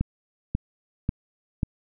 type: click train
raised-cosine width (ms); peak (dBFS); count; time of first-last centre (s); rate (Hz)
5; -11; 4; 0.01-1.632; 1.85
effects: none